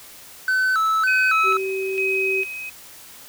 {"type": "tone with vibrato", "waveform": "triangle", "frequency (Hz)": 1409, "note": "F6", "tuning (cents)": 15, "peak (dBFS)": -15, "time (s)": [0.48, 1.57], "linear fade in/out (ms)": 2, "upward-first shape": "square", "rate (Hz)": 1.8, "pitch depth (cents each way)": 130}
{"type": "tone with tremolo", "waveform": "sine", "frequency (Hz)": 2531, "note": "D#7", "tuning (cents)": 29, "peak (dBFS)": -20, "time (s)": [1.07, 2.7], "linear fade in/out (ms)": 10, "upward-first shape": "square", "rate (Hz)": 1.1, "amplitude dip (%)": 65}
{"type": "tone", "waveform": "sine", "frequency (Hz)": 383.7, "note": "G4", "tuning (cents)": -37, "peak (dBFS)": -23, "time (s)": [1.43, 2.45], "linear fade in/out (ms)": 50}
{"effects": ["white hiss -43 dBFS RMS until 3.28 s"]}